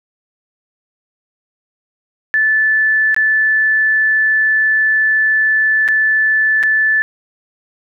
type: tone with dropouts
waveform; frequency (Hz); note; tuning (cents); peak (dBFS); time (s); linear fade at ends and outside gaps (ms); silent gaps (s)
sine; 1747; A6; -13; -10; 2.34-7.02; 0; 3.145-3.164 / 5.879-5.886 / 6.629-6.635
effects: none